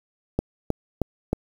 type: click train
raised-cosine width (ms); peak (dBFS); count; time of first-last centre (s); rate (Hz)
2; -8; 4; 0.39-1.33; 3.19
effects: 7-bit